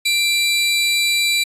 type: tone pair together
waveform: 40% pulse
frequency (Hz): 2355 / 3949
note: D7 / B7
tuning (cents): +4 / -1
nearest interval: major sixth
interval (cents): 895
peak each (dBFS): -17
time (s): 0.05-1.44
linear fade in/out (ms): 10
effects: resampled to 32000 Hz